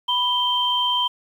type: tone pair together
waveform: sine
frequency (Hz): 987.8 / 3136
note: B5 / G7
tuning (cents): 0 / 0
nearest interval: octave + minor sixth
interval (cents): 2000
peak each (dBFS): -22 / -20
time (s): 0.08-1.08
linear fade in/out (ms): 10
effects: 8-bit